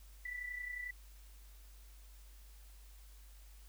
sine tone with amplitude modulation, 1974 Hz, B6, 1 cent flat, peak -38 dBFS, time 0.25-0.91 s, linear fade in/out 5 ms, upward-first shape sine, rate 31.2 Hz, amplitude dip 60%, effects added 50 Hz sine -54 dBFS peak until 3.68 s + white hiss -65 dBFS RMS until 3.68 s

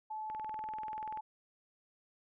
sine tone, 865 Hz, A5, 30 cents flat, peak -38 dBFS, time 0.1-1.21 s, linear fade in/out 10 ms
click train, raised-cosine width 0.5 ms, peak -34 dBFS, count 19, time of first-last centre 0.3-1.174 s, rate 20.6 Hz
effects none

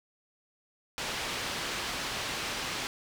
white low-pass noise, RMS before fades -35 dBFS, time 0.98-2.87 s, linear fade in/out 0 ms, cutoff 4100 Hz, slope 12 dB/octave, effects none

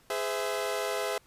sawtooth chord, Ab augmented, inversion none, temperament equal with one note detuned, 415.3 / 511.3 / 659.3 Hz, Ab4 / C5 / E5, 0 / -40 / 0 cents, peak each -30 dBFS, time 0.1-1.18 s, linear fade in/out 2 ms, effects pink hiss -62 dBFS RMS until 1.26 s + resampled to 32000 Hz

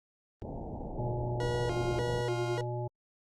pink low-pass noise, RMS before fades -39 dBFS, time 0.42-2.21 s, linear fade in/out 0 ms, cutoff 890 Hz, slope 96 dB/octave
harmonic tone, 120.9 Hz, B2, 36 cents flat, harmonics 1 / 3 / 5 / 7, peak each -34 / -39 / -41 / -42 dBFS, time 0.98-2.88 s, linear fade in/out 10 ms
40% pulse tone with vibrato, 412.7 Hz, G#4, 11 cents flat, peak -32 dBFS, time 1.4-2.61 s, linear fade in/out 2 ms, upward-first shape square, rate 1.7 Hz, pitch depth 270 cents each way
effects low-pass 7000 Hz 12 dB/octave + Opus 32 kbps

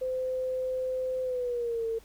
sine tone with pitch glide, 514 to 452.7 Hz, C5 to A4, -31 to +49 cents, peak -28 dBFS, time 0.01-1.99 s, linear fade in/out 10 ms, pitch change -220 cents, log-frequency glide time 1.23-1.86 s, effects added 50 Hz sine -56 dBFS peak until 2.04 s + pink hiss -58 dBFS RMS until 2.04 s

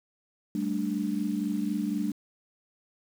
sine chord, G suspended second, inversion none, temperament equal, 196 / 220 / 293.7 Hz, G3 / A3 / D4, 0 / 0 / 0 cents, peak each -31 dBFS, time 0.55-2.12 s, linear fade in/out 2 ms, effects 8-bit

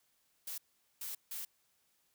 blue noise bursts at uneven times, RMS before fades -42 dBFS, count 3, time 0.47-0.58 / 1.01-1.15 / 1.31-1.45 s, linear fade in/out 5 ms, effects white hiss -75 dBFS RMS until 2.14 s

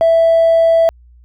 sine tone with hard clipping, 660 Hz, E5, 2 cents sharp, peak -8 dBFS, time 0.01-0.89 s, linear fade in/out 0 ms, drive 1 dB, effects added 60 Hz sine -41 dBFS peak until 1.24 s

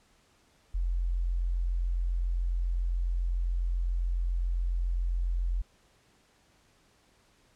sine tone, 43.65 Hz, F1, in tune, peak -26 dBFS, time 0.74-5.62 s, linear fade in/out 10 ms, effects pink hiss -65 dBFS RMS until 7.55 s + low-pass 9000 Hz 12 dB/octave

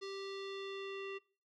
square tone with low-pass filter sweep, 391.6 Hz, G4, 2 cents flat, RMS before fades -44 dBFS, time 0.01-1.19 s, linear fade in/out 20 ms, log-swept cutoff 4700 to 2800 Hz, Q 3.4, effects noise-tail reverb RT60 0.4 s tail -22 dB re dry

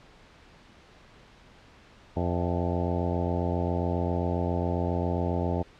harmonic tone with a mistuned harmonic, 87.4 Hz, F2, 2 cents sharp, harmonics 1 / 2 / 3 / 4 / 5 / 6 / 7 / 8 / 9 / 10, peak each -29 / -32 / -34 / -35 / -36 / -37 / -37 / -38 / -39 / -39 dBFS, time 2.16-5.63 s, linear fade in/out 10 ms, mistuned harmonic 8, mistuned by -67 cents, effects pink hiss -54 dBFS RMS until 5.79 s + low-pass 4000 Hz 12 dB/octave

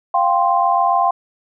sine chord, F suspended second, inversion none, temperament just, 698.5 / 785.8 / 1047.7 Hz, F5 / G5 / C6, 0 / +4 / +2 cents, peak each -17 dBFS, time 0.14-1.11 s, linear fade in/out 5 ms, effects none

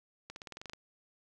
accelerating click train, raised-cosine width 0.2 ms, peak -27 dBFS, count 10, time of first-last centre 0.3-0.734 s, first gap 61 ms, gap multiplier 0.94, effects none

